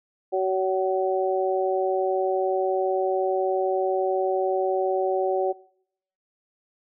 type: harmonic tone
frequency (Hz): 188.5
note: F#3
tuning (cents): +32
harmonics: 2 / 3 / 4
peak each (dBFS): -24 / -26 / -27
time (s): 0.32-5.53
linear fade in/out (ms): 20
effects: noise-tail reverb RT60 0.7 s tail -23 dB re dry